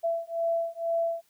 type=beating tone pair; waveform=sine; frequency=668 / 670.1 Hz; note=E5 / E5; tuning=+23 / +28 cents; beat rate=2.1 Hz; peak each=-29 / -29 dBFS; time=0.03-1.22 s; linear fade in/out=20 ms; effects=white hiss -67 dBFS RMS until 1.29 s